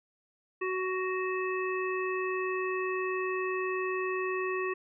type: harmonic tone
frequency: 372.3 Hz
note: F#4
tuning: 11 cents sharp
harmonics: 1 / 3 / 5 / 7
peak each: -31 / -36 / -38 / -39 dBFS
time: 0.61-4.74 s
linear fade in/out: 10 ms
effects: none